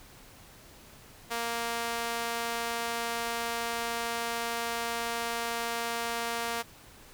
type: tone with high-pass filter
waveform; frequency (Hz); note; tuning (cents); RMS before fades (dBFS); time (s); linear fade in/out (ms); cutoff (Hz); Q
sawtooth; 233.1; A#3; 0; -33; 1.3-6.63; 20; 680; 0.77
effects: pink hiss -53 dBFS RMS until 7.13 s